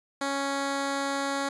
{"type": "tone", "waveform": "10% pulse", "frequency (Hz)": 277.2, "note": "C#4", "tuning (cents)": 0, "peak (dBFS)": -19, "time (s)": [0.21, 1.49], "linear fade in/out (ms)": 5, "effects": ["resampled to 22050 Hz"]}